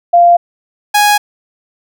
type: tone pair in turn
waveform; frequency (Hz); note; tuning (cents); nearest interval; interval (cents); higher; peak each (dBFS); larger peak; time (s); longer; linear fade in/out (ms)
sine / sawtooth; 694 / 829.2; F5 / G#5; -11 / -3; minor third; 308; second; -3; neither; 0.13-0.37 / 0.94-1.18; neither; 10
effects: none